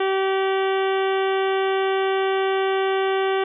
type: harmonic tone with a mistuned harmonic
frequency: 384.9 Hz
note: G4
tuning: 32 cents flat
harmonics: 1 / 2 / 3 / 4 / 5 / 6 / 7 / 8 / 9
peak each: -20 / -26 / -30 / -32 / -34 / -36 / -37 / -38 / -39 dBFS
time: 0-3.44 s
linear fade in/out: 5 ms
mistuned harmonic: 7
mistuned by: +54 cents
effects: none